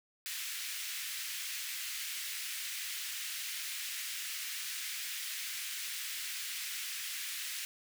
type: high-pass noise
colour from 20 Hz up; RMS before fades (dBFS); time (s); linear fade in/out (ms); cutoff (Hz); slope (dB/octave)
pink; -40; 0.26-7.65; 0; 1900; 24
effects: none